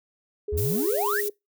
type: tone with pitch glide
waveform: sine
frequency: 416.7 to 412.2 Hz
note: G#4 to G#4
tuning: +6 to -13 cents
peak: -27 dBFS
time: 0.48-1.3 s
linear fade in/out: 5 ms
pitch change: -19 cents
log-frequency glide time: 0.76-0.86 s
type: exponential sweep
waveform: triangle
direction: up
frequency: 65.41 to 1994 Hz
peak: -23 dBFS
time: 0.52-1.21 s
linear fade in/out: 10 ms
type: noise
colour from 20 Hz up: violet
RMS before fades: -31 dBFS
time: 0.57-1.29 s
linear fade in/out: 10 ms
effects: noise-tail reverb RT60 0.2 s tail -25 dB re dry